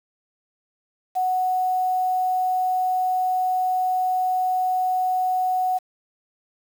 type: tone with quantisation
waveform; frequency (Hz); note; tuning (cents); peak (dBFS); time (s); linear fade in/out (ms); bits
sine; 740; F#5; 0; -19; 1.15-5.79; 20; 7
effects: none